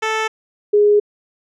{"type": "tone pair in turn", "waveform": ["10% pulse", "sine"], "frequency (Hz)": [439.4, 414.7], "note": ["A4", "G#4"], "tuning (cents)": [-2, -3], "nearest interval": "minor second", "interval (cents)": 101, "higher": "first", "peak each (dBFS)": -9, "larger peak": "neither", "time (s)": [[0.02, 0.28], [0.73, 1]], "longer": "second", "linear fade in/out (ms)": 10, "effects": ["low-pass 5000 Hz 12 dB/octave"]}